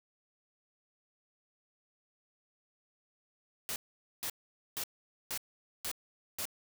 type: noise bursts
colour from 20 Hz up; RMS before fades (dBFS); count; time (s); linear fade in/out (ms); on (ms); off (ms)
white; -37; 6; 3.69-6.454; 0; 69; 470
effects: none